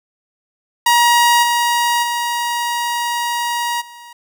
sawtooth tone with level steps, 951 Hz, A#5, 34 cents sharp, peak -6 / -10 / -14 / -32 dBFS, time 0.86-4.13 s, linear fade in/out 5 ms, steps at 1.42 / 2.02 / 3.8 s, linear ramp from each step 20 ms, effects none

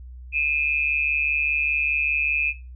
sine tone pair together, 2439 / 2584 Hz, D#7 / E7, -35 / -35 cents, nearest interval minor second, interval 100 cents, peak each -22 dBFS, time 0.32-2.54 s, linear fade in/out 50 ms, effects noise-tail reverb RT60 0.3 s tail -18 dB re dry + added 62 Hz sine -37 dBFS peak until 2.75 s

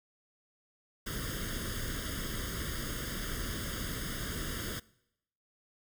pink noise with comb filter, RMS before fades -37 dBFS, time 1.06-4.8 s, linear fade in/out 10 ms, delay 0.6 ms, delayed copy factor +0.95, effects noise-tail reverb RT60 0.8 s tail -22 dB re dry

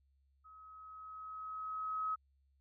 sine tone with level ramp, 1276 Hz, D#6, 43 cents sharp, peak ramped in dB -55 to -33 dBFS, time 0.44-2.16 s, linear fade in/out 20 ms, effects added 68 Hz sine -70 dBFS peak until 2.6 s

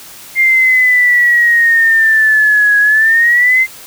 sine exponential two-way sweep, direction down then up, 2112 to 1661.2 to 2091 Hz, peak -6 dBFS, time 0.35-3.67 s, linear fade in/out 50 ms, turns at 2.79 s, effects white hiss -34 dBFS RMS until 3.86 s

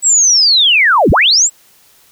sine linear two-way sweep, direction down then up, 7910 to 31.85 to 7910 Hz, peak -6 dBFS, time 0.02-1.5 s, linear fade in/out 50 ms, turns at 1.11 s, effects white hiss -48 dBFS RMS until 2.11 s

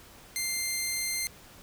10% pulse tone, 2093 Hz, C7, in tune, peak -20 dBFS, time 0.36-1.27 s, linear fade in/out 0 ms, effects pink hiss -52 dBFS RMS until 1.62 s

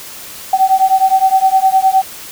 sine beating tone pair, 760 / 769.7 Hz, F#5 / G5, +46 / -32 cents, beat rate 9.7 Hz, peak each -11 dBFS, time 0.53-2.02 s, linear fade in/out 5 ms, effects white hiss -31 dBFS RMS until 2.31 s

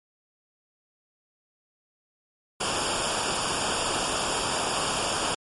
pink noise with comb filter, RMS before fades -27 dBFS, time 2.6-5.35 s, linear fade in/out 10 ms, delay 0.49 ms, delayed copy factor -0.8, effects MP3 48 kbps

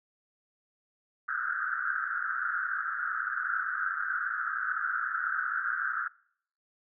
white band-pass noise, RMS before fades -32 dBFS, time 1.28-6.08 s, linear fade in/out 5 ms, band 1300 to 1600 Hz, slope 96 dB/octave, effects noise-tail reverb RT60 0.6 s tail -22 dB re dry

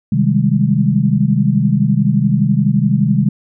sine chord, Ab major seventh, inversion first, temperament equal, 130.81 / 155.56 / 196 / 207.7 Hz, C3 / Eb3 / G3 / Ab3, 0 / 0 / 0 / 0 cents, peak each -16 dBFS, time 0.12-3.29 s, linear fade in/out 5 ms, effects none

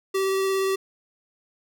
square tone with vibrato, 385.5 Hz, G4, 29 cents flat, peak -22 dBFS, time 0.14-0.76 s, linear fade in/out 10 ms, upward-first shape triangle, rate 17 Hz, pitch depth 12 cents each way, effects none

